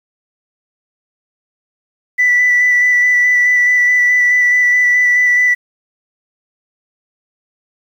sine tone with vibrato, 1975.5 Hz, B6, in tune, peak -7 dBFS, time 2.18-5.55 s, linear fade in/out 20 ms, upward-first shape square, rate 4.7 Hz, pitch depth 11 cents each way, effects tanh soft clip ceiling -5 dBFS + 7-bit

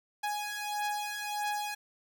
sawtooth beating tone pair, 831 / 832.6 Hz, G#5 / G#5, +1 / +4 cents, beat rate 1.6 Hz, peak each -33 / -31 dBFS, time 0.23-1.75 s, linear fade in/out 10 ms, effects none

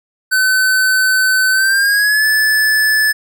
square tone with pitch glide, 1520 to 1736 Hz, F#6 to A6, +46 to -24 cents, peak -11 dBFS, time 0.31-3.13 s, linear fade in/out 20 ms, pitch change +230 cents, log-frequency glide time 1.52-2.25 s, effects none

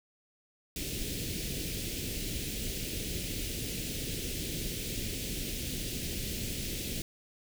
pink band-stop noise, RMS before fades -36 dBFS, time 0.76-7.02 s, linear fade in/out 2 ms, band 450 to 2400 Hz, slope 24 dB/octave, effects none

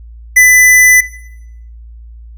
square tone, 2000 Hz, B6, 21 cents sharp, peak -3 dBFS, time 0.36-1.01 s, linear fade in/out 10 ms, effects noise-tail reverb RT60 0.8 s tail -17 dB re dry + added 57 Hz sine -30 dBFS peak until 2.37 s

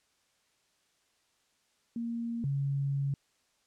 sine tone pair in turn, 233.1 / 139.23 Hz, A#3 / C#3, 0 / +8 cents, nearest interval major sixth, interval 892 cents, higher first, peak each -32 / -28 dBFS, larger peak second, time 1.96-2.44 / 2.44-3.14 s, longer second, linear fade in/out 2 ms, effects white hiss -72 dBFS RMS until 3.66 s + low-pass 8000 Hz 12 dB/octave

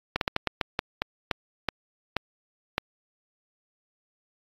slowing click train, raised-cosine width 0.3 ms, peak -8 dBFS, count 12, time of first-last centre 0.16-2.781 s, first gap 52 ms, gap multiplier 1.28, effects AAC 32 kbps

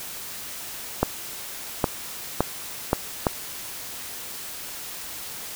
clicks, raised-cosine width 1 ms, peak -4 dBFS, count 5, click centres 1.03 / 1.842 / 2.406 / 2.931 / 3.268 s, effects white hiss -36 dBFS RMS until 5.55 s

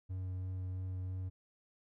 triangle tone with vibrato, 92.7 Hz, F#2, 4 cents sharp, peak -35 dBFS, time 0.09-1.3 s, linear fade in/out 20 ms, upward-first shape sine, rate 3 Hz, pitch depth 10 cents each way, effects none

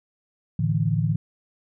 sine chord, A suspended fourth, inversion none, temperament equal with one note detuned, 110 / 147.34 / 164.81 Hz, A2 / D3 / E3, 0 / +6 / 0 cents, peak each -24 dBFS, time 0.59-1.16 s, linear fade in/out 5 ms, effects none

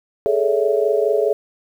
sine chord, A major seventh, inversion third, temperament equal with one note detuned, 415.3 / 440 / 565.4 / 659.3 Hz, G#4 / A4 / C#5 / E5, 0 / 0 / +34 / 0 cents, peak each -19 / -19 / -21 / -23 dBFS, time 0.26-1.33 s, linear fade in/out 0 ms, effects 8-bit

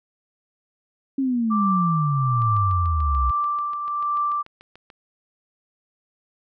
sine exponential sweep, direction down, 275.5 to 61.7 Hz, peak -19 dBFS, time 1.18-3.31 s, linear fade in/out 5 ms
sine tone with tremolo, 1174.7 Hz, D6, in tune, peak -19 dBFS, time 1.5-4.43 s, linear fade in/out 20 ms, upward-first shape triangle, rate 1.2 Hz, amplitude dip 55%
click train, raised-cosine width 0.3 ms, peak -29 dBFS, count 18, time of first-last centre 2.42-4.902 s, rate 6.85 Hz
effects none

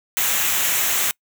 white noise with comb filter, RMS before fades -20 dBFS, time 0.17-1.11 s, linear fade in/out 0 ms, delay 0.21 ms, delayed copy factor -0.55, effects noise-tail reverb RT60 0.1 s tail -26 dB re dry

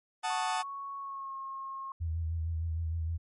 40% pulse chord, D# diminished, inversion first, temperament equal, 740 / 880 / 1244.5 Hz, F#5 / A5 / D#6, 0 / 0 / 0 cents, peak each -33 / -32 / -38 dBFS, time 0.23-0.63 s, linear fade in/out 20 ms
sine tone with pitch glide, 1108.7 to 1079 Hz, C#6 to C#6, 0 to -47 cents, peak -37 dBFS, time 0.3-1.92 s, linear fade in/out 2 ms, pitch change -47 cents, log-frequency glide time 0.98-1.34 s
sine tone with vibrato, 81.8 Hz, E2, 13 cents flat, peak -30 dBFS, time 2-3.18 s, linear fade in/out 20 ms, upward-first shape sine, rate 6.5 Hz, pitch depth 43 cents each way
effects MP3 48 kbps

